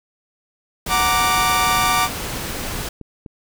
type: noise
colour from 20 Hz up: pink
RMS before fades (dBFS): -27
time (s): 0.86-2.89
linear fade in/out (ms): 5
type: chord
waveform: sawtooth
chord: Gb augmented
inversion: none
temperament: equal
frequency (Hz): 740 / 932.3 / 1174.7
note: Gb5 / Bb5 / D6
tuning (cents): 0 / 0 / 0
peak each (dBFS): -18 / -19 / -14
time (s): 0.88-2.09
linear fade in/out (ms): 50
type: clicks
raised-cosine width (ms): 3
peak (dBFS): -22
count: 6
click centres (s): 2.083 / 2.337 / 2.755 / 2.788 / 3.013 / 3.262
effects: none

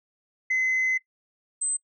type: tone pair in turn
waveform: sine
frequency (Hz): 2043 / 8172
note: C7 / C9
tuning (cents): -42 / -42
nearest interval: 2 octaves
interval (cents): 2400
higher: second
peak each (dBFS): -19 / -23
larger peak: first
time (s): 0.5-0.98 / 1.61-1.77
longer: first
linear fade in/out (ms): 10
effects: noise-tail reverb RT60 0.1 s tail -21 dB re dry + tanh soft clip ceiling -19 dBFS

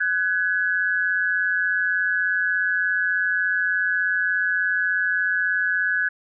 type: tone pair together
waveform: sine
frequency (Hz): 1497.6 / 1681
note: F#6 / G#6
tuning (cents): +20 / +20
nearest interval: major second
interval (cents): 200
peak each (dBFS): -22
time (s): 0-6.09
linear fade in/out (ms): 10
effects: none

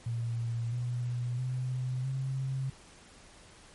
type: tone with pitch steps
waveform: sine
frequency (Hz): 116.54 / 121.84 / 127.38 / 133.18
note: A#2 / B2 / C3 / C3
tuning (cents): 0 / -23 / -46 / +31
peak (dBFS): -30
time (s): 0.06-2.7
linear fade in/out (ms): 5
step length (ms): 660
effects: pink hiss -55 dBFS RMS until 3.74 s + MP3 48 kbps

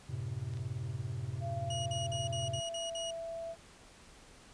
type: chord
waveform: triangle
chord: F# diminished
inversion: none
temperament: equal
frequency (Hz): 92.5 / 110 / 130.81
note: F#2 / A2 / C3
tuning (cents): 0 / 0 / 0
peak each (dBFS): -41 / -38 / -37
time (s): 0.09-2.6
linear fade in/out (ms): 10
type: clicks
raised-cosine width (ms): 0.2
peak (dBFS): -37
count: 2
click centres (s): 0.537 / 0.572
type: tone with pitch glide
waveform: sine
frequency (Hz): 682 to 664.5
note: F5 to E5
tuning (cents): -41 to +14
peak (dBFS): -38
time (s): 1.4-3.56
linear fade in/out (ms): 50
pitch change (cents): -45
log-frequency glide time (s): 1.9-3.03
type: tone bursts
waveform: sawtooth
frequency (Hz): 2897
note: F#7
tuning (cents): -37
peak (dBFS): -35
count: 7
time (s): 1.7-3.108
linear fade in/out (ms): 5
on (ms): 160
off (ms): 48
effects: pink hiss -57 dBFS RMS until 4.53 s + resampled to 22050 Hz

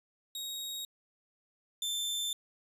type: tone pair in turn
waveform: sawtooth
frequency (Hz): 3773 / 3550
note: A#7 / A7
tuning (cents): +20 / +15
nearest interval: minor second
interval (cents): 105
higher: first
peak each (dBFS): -34 / -29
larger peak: second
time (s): 0.35-0.85 / 1.82-2.33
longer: second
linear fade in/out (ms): 2
effects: resampled to 32000 Hz

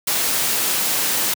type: noise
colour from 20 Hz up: white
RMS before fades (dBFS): -20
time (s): 0.07-1.34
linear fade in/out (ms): 5
effects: high-pass 150 Hz 12 dB/octave

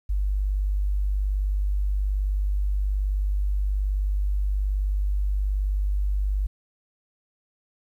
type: tone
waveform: sine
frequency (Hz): 49.41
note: G1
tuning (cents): +14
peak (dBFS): -21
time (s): 0.09-6.47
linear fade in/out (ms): 10
effects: 10-bit

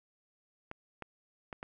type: clicks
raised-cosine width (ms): 0.5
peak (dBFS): -26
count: 4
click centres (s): 0.714 / 1.023 / 1.528 / 1.629
effects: none

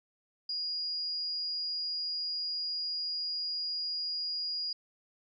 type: tone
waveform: sine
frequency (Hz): 4867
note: D#8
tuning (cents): -39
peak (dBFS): -32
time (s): 0.49-4.73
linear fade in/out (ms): 5
effects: none

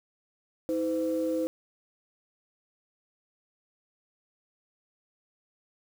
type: tone pair together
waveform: sine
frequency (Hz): 320.1 / 510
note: D#4 / C5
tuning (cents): +49 / -44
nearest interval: minor sixth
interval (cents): 807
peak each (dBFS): -28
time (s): 0.69-1.47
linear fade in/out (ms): 0
effects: tanh soft clip ceiling -19 dBFS + 8-bit

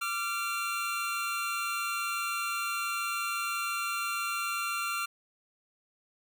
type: tone pair together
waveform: 25% pulse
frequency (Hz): 1174.7 / 1374.8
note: D6 / F6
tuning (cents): 0 / -28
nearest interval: minor third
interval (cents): 272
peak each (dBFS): -33 / -28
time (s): 0.01-5.06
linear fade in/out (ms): 10
effects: none

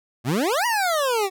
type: exponential two-way sweep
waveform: 25% pulse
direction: up then down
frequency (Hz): 109.6 to 987.8 to 370.1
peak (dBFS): -16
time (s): 0.24-1.3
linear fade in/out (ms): 50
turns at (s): 0.66
effects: none

